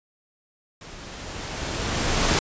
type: noise with level ramp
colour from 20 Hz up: pink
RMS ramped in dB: -42 to -19 dBFS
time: 0.81-2.39 s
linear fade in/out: 2 ms
effects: resampled to 16000 Hz